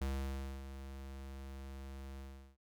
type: tone with ADSR envelope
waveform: square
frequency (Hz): 67.6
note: C#2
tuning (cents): -43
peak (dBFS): -35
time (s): 0.01-2.57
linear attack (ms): 6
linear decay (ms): 600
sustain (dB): -11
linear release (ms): 380
effects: none